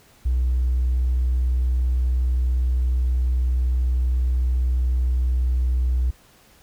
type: tone with hard clipping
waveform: sine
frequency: 62.5 Hz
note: B1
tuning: 21 cents sharp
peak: -18 dBFS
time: 0.25-6.11 s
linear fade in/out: 10 ms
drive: 1 dB
effects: pink hiss -54 dBFS RMS until 6.62 s